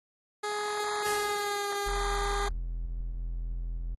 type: tone with pitch glide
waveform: 15% pulse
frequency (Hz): 417.6 to 404.3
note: G#4 to G#4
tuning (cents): +10 to -46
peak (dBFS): -24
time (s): 0.43-2.49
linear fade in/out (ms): 10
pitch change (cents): -56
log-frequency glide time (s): 1.05-1.72
type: noise with exponential decay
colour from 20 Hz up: white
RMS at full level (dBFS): -34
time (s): 1.06-2.4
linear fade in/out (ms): 1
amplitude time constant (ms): 290
type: tone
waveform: triangle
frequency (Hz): 42.12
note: E1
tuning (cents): +38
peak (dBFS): -29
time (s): 1.86-3.95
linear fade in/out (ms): 10
effects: AAC 32 kbps